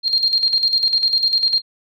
sine tone with tremolo, 4209 Hz, C8, 9 cents sharp, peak -12 dBFS, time 0.03-1.62 s, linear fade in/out 50 ms, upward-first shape square, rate 10 Hz, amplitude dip 60%, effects none

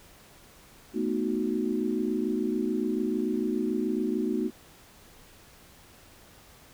sine chord, B dominant seventh, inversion third, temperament equal, 220 / 246.9 / 311.1 / 370 Hz, A3 / B3 / D#4 / F#4, 0 / 0 / 0 / 0 cents, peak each -31 dBFS, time 0.93-4.51 s, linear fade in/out 50 ms, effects pink hiss -54 dBFS RMS until 6.73 s

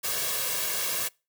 white noise with comb filter, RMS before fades -29 dBFS, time 0.03-1.09 s, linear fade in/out 20 ms, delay 1.8 ms, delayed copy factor +0.7, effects noise-tail reverb RT60 0.3 s tail -26 dB re dry + high-pass 150 Hz 12 dB/octave

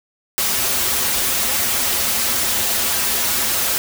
white noise with comb filter, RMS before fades -19 dBFS, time 0.38-3.78 s, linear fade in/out 0 ms, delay 6.6 ms, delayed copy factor -0.75, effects none

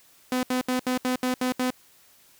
sawtooth tone bursts, 253.2 Hz, B3, 43 cents sharp, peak -19 dBFS, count 8, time 0.32-1.704 s, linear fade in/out 2 ms, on 110 ms, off 72 ms, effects white hiss -57 dBFS RMS until 2.39 s

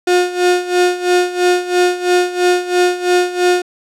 35% pulse tone with tremolo, 358.3 Hz, F4, 44 cents sharp, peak -7 dBFS, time 0.07-3.62 s, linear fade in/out 5 ms, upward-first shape sine, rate 3 Hz, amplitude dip 80%, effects low-pass 9000 Hz 12 dB/octave

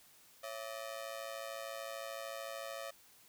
sawtooth ring-modulated tone, 609 Hz, D#5, 37 cents flat, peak -35 dBFS, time 0.43-2.91 s, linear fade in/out 10 ms, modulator 56.7 Hz, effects white hiss -63 dBFS RMS until 3.28 s

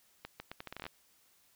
accelerating click train, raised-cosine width 0.3 ms, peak -26 dBFS, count 12, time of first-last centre 0.25-0.865 s, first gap 150 ms, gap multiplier 0.77, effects white hiss -68 dBFS RMS until 1.55 s

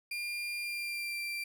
35% pulse tone with pitch glide, 2400 to 2359 Hz, D7 to D7, +37 to +7 cents, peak -33 dBFS, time 0.11-1.44 s, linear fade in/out 5 ms, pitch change -30 cents, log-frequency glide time 0.61-1.21 s, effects none

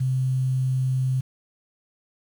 sine tone with quantisation, 130 Hz, C3, 11 cents flat, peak -20 dBFS, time 0-1.21 s, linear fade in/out 10 ms, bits 8, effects none

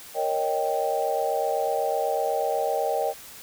sine chord, Eb dominant seventh, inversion second, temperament equal, 466.2 / 554.4 / 622.3 / 784 Hz, Bb4 / Db5 / Eb5 / G5, 0 / 0 / 0 / 0 cents, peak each -29 / -29 / -28 / -27 dBFS, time 0.14-3.14 s, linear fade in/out 50 ms, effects white hiss -44 dBFS RMS until 3.42 s

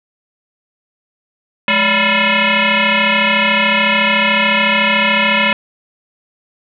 sine tone with frequency modulation, 212.9 Hz, G#3, 43 cents sharp, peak -10 dBFS, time 1.68-5.53 s, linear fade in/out 2 ms, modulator 392 Hz, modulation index 7.2, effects none

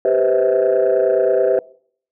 sine chord, C major seventh, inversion second, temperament equal with one note detuned, 392 / 493.9 / 523.3 / 646.1 Hz, G4 / B4 / C5 / E5, 0 / 0 / 0 / -35 cents, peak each -17 dBFS, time 0.05-1.59 s, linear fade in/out 2 ms, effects noise-tail reverb RT60 0.6 s tail -24 dB re dry + tanh soft clip ceiling -7 dBFS

